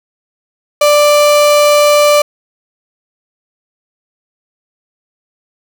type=tone; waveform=35% pulse; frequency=589 Hz; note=D5; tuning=5 cents sharp; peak=-4 dBFS; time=0.81-2.22 s; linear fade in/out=5 ms; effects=none